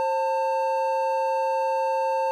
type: tone pair together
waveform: triangle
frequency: 530.9 / 894 Hz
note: C5 / A5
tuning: +25 / +27 cents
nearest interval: major sixth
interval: 902 cents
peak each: -23 / -22 dBFS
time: 0-2.31 s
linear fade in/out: 0 ms
effects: none